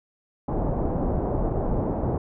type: low-pass noise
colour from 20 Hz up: pink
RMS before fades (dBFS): -25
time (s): 0.48-2.18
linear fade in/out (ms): 5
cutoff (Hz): 810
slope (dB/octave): 24
effects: none